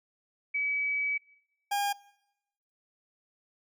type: tone pair in turn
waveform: sine / 40% pulse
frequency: 2283 / 809.7 Hz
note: D7 / G#5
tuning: -50 / -44 cents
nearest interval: octave + tritone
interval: 1794 cents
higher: first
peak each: -27 / -26 dBFS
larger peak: second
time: 0.54-1.18 / 1.71-1.93 s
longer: first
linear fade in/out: 10 ms
effects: noise-tail reverb RT60 0.9 s tail -23 dB re dry